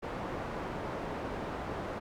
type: low-pass noise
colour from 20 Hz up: white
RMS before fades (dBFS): -38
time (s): 0.02-2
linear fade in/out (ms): 20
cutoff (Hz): 850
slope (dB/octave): 12
effects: none